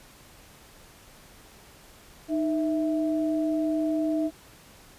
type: tone pair together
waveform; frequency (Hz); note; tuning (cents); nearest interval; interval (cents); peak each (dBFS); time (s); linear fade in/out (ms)
sine; 309.9 / 656.2; D#4 / E5; -7 / -8; octave + minor second; 1299; -24 / -30; 2.28-4.31; 50
effects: pink hiss -52 dBFS RMS until 4.98 s + resampled to 32000 Hz